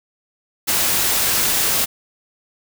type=noise; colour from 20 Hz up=white; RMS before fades=-18 dBFS; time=0.67-1.86 s; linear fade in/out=20 ms; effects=none

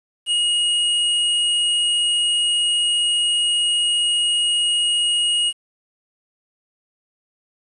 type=tone; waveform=square; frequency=2879 Hz; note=F#7; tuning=48 cents flat; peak=-17 dBFS; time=0.26-5.53 s; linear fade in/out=50 ms; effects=resampled to 24000 Hz + 8-bit

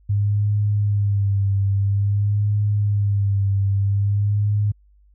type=tone with vibrato; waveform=sine; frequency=101.2 Hz; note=G#2; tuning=44 cents flat; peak=-16 dBFS; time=0.09-4.72 s; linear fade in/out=10 ms; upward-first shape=sine; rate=0.5 Hz; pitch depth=45 cents each way; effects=added 50 Hz sine -51 dBFS peak until 5.14 s

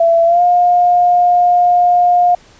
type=tone with pitch glide; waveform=sine; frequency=670 to 709.8 Hz; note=E5 to F5; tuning=+28 to +28 cents; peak=-7 dBFS; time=0-2.35 s; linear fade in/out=5 ms; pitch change=+100 cents; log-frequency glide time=0.25-0.42 s; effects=pink hiss -45 dBFS RMS until 2.59 s + resampled to 16000 Hz

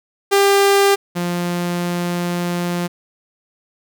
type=tone pair in turn; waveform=sawtooth; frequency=397.9 / 175.11 Hz; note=G4 / F3; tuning=+26 / +5 cents; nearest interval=octave + major second; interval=1421 cents; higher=first; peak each=-7 / -15 dBFS; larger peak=first; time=0.31-0.96 / 1.15-2.88 s; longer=second; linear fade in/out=20 ms; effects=none

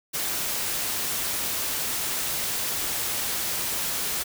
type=noise; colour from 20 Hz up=white; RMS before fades=-28 dBFS; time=0.13-4.24 s; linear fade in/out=20 ms; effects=none

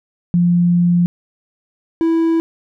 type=tone pair in turn; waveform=sine / triangle; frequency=174.5 / 328.7 Hz; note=F3 / E4; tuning=-1 / -5 cents; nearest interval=major seventh; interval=1096 cents; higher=second; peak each=-10 dBFS; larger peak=neither; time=0.34-1.06 / 2.01-2.4 s; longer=first; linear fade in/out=0 ms; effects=none

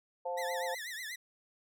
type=chord; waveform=sine; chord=F major; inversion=second; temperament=equal with one note detuned; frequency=523.3 / 705.8 / 880 Hz; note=C5 / F5 / A5; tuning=0 / +18 / 0 cents; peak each=-36 / -40 / -39 dBFS; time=0.25-0.75 s; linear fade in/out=10 ms
type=tone with vibrato; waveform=sawtooth; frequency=1871 Hz; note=A#6; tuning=6 cents sharp; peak=-36 dBFS; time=0.37-1.16 s; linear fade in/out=10 ms; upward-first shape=triangle; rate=8.2 Hz; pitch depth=190 cents each way
effects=none

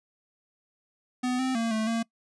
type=tone with pitch steps; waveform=square; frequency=250.7 / 259.8 / 228.8 / 219 / 228.7 Hz; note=B3 / C4 / A#3 / A3 / A#3; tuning=+26 / -12 / -32 / -8 / -33 cents; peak=-26 dBFS; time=1.23-2.03 s; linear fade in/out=10 ms; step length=160 ms; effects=noise-tail reverb RT60 0.1 s tail -23 dB re dry + resampled to 22050 Hz

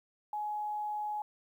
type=tone; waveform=sine; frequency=841 Hz; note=G#5; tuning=22 cents sharp; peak=-33 dBFS; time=0.33-1.22 s; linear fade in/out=2 ms; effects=11-bit

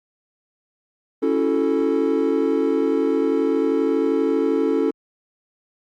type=chord; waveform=triangle; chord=F# minor seventh; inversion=second; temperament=equal; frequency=277.2 / 329.6 / 370 / 440 Hz; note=C#4 / E4 / F#4 / A4; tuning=0 / 0 / 0 / 0 cents; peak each=-20 / -21 / -25 / -19 dBFS; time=1.22-4.91 s; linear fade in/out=10 ms; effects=Opus 32 kbps

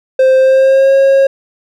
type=tone with pitch glide; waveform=triangle; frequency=523.3 to 543.3 Hz; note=C5 to C#5; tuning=0 to -35 cents; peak=-3 dBFS; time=0.19-1.27 s; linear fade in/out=5 ms; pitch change=+65 cents; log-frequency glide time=0.37-0.94 s; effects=none

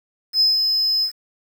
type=tone with ADSR envelope; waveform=triangle; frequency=5100 Hz; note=D#8; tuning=42 cents sharp; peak=-10 dBFS; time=0.33-1.12 s; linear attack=75 ms; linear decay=160 ms; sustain=-5 dB; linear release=91 ms; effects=tanh soft clip ceiling -7 dBFS + 7-bit

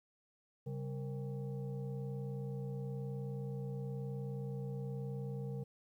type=tone with frequency modulation; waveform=sine; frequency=135.5 Hz; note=C#3; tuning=39 cents flat; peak=-38 dBFS; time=0.66-5.64 s; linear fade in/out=10 ms; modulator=330 Hz; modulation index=0.82; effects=12-bit

